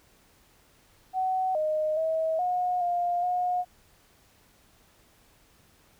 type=tone with pitch steps; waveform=sine; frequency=750 / 618 / 642 / 723 / 703 / 720 Hz; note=F#5 / D#5 / E5 / F#5 / F5 / F#5; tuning=+23 / -12 / -46 / -40 / +11 / -47 cents; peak=-24 dBFS; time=1.13-3.65 s; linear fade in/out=50 ms; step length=420 ms; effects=pink hiss -61 dBFS RMS until 5.99 s